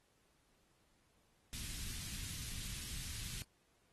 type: band-stop noise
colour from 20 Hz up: pink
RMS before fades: -45 dBFS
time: 1.53-3.42 s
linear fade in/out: 0 ms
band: 140 to 2800 Hz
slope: 12 dB/octave
effects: pink hiss -75 dBFS RMS until 3.92 s + AAC 32 kbps